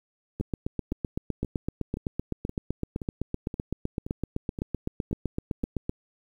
two click trains, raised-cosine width 3 ms, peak -15 / -21 dBFS, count 44 / 11, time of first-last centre 0.41-5.895 / 0.4-5.636 s, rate 7.84 / 1.91 Hz, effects 9-bit

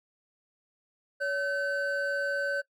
triangle tone pair together, 564 / 1529.4 Hz, C#5 / G6, +30 / -43 cents, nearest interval octave + perfect fourth, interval 1727 cents, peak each -29 / -28 dBFS, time 1.2-2.62 s, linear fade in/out 20 ms, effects noise-tail reverb RT60 0.1 s tail -19 dB re dry

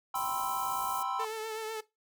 triangle chord, C major seventh, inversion second, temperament equal, 784 / 987.8 / 1046.5 / 1318.5 Hz, G5 / B5 / C6 / E6, 0 / 0 / 0 / 0 cents, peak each -35 dBFS, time 0.14-1.25 s, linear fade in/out 5 ms
white band-stop noise, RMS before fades -42 dBFS, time 0.15-1.03 s, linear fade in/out 5 ms, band 830 to 5800 Hz, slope 24 dB/octave
sawtooth tone with vibrato, 440 Hz, A4, in tune, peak -31 dBFS, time 1.19-1.81 s, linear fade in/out 10 ms, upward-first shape triangle, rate 8 Hz, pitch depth 38 cents each way
effects noise-tail reverb RT60 0.2 s tail -18 dB re dry

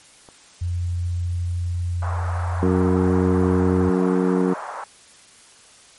click, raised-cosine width 1 ms, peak -29 dBFS, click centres 0.288 s
sine tone, 87.8 Hz, F2, 10 cents sharp, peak -21 dBFS, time 0.61-3.9 s, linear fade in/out 10 ms
pink band-pass noise, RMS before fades -32 dBFS, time 2.02-4.84 s, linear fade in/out 2 ms, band 690 to 1300 Hz, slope 24 dB/octave
harmonic tone, 91.9 Hz, F#2, 11 cents flat, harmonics 2 / 3 / 4 / 5, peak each -20 / -22 / -23 / -24 dBFS, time 2.62-4.54 s, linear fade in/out 10 ms
effects white hiss -49 dBFS RMS until 5.98 s + MP3 48 kbps

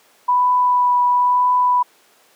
sine tone with vibrato, 987.8 Hz, B5, in tune, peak -12 dBFS, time 0.28-1.83 s, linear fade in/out 10 ms, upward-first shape triangle, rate 1 Hz, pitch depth 13 cents each way, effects pink hiss -53 dBFS RMS until 2.35 s + high-pass 400 Hz 12 dB/octave

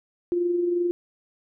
sine tone with amplitude modulation, 349.9 Hz, F4, 3 cents sharp, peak -19 dBFS, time 0.32-0.91 s, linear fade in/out 0 ms, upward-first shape sine, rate 22.7 Hz, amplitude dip 40%, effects none

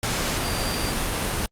sine tone in noise, 4714 Hz, D8, 6 cents sharp, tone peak -32 dBFS, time 0.44-0.92 s, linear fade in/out 2 ms, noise pink, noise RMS -25 dBFS, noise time 0.03-1.46 s, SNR -10 dB, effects low-pass 12000 Hz 12 dB/octave + Opus 48 kbps

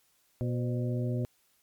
harmonic tone with a mistuned harmonic, 121.5 Hz, B2, 28 cents flat, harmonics 1 / 2 / 3 / 4 / 5, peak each -29 / -35 / -39 / -41 / -43 dBFS, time 0.41-1.25 s, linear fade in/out 0 ms, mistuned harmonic 4, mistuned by +93 cents, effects white hiss -69 dBFS RMS until 1.62 s + MP3 96 kbps

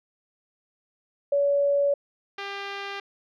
sine / 5% pulse tone pair in turn, 567 / 398.3 Hz, C#5 / G4, +39 / +28 cents, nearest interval tritone, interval 611 cents, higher first, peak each -19 dBFS, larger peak neither, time 1.32-1.94 / 2.38-3 s, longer neither, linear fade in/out 5 ms, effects low-pass 3000 Hz 12 dB/octave

